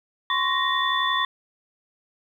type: tone cluster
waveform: sine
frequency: 1032 / 1103 / 1869 / 3484 Hz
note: C6 / C#6 / A#6 / A7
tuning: -24 / -9 / +4 / -18 cents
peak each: -26 dBFS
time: 0.3-1.25 s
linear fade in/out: 2 ms
effects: 9-bit